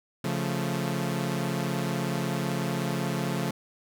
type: chord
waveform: sawtooth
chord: Db augmented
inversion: none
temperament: equal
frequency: 138.59 / 174.61 / 220 Hz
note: Db3 / F3 / A3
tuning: 0 / 0 / 0 cents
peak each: -27 / -27 / -29 dBFS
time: 0.24-3.51 s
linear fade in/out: 5 ms
effects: none